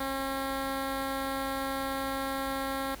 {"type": "tone with notch filter", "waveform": "10% pulse", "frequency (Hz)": 270, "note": "C#4", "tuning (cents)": -45, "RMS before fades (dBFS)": -33, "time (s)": [0, 2.95], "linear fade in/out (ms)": 5, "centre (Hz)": 6400, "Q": 1.3, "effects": ["added 50 Hz sine -48 dBFS peak until 3 s", "pink hiss -48 dBFS RMS until 3 s"]}